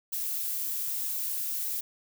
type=noise; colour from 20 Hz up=violet; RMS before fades=-32 dBFS; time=0.12-1.81 s; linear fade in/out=10 ms; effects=none